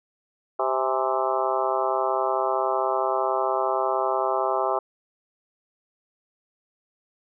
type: harmonic tone with a mistuned harmonic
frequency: 130.81 Hz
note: C3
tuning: in tune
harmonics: 3 / 4 / 5 / 6 / 7 / 8 / 9 / 10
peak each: -29 / -30 / -27 / -28 / -33 / -30 / -31 / -33 dBFS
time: 0.59-4.79 s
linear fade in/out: 5 ms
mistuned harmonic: 6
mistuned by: +76 cents
effects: none